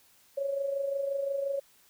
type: tone with amplitude modulation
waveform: sine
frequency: 554.4 Hz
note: C#5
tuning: in tune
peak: -26 dBFS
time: 0.37-1.6 s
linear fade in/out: 10 ms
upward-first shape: sine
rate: 25.7 Hz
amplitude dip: 55%
effects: white hiss -62 dBFS RMS until 1.89 s